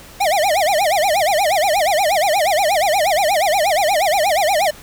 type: tone with vibrato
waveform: square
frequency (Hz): 698.5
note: F5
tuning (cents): 0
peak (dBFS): -14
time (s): 0.2-4.71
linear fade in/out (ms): 10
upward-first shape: sine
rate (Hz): 8.4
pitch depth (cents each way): 280
effects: pink hiss -40 dBFS RMS until 4.82 s